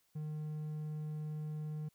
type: tone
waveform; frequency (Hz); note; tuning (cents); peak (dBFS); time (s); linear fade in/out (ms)
triangle; 152.9; D#3; -30; -36; 0.15-1.89; 10
effects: white hiss -75 dBFS RMS until 1.94 s